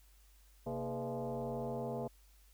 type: tone with frequency modulation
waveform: sine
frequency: 130.81 Hz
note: C3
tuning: in tune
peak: -36 dBFS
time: 0.66-2.08 s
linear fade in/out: 10 ms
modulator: 182 Hz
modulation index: 3.6
effects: added 50 Hz sine -61 dBFS peak until 2.53 s + white hiss -69 dBFS RMS until 2.53 s